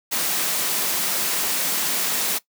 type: high-pass noise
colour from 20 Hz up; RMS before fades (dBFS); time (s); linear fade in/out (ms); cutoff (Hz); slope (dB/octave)
white; -23; 0.11-2.39; 20; 140; 96
effects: noise-tail reverb RT60 0.1 s tail -18 dB re dry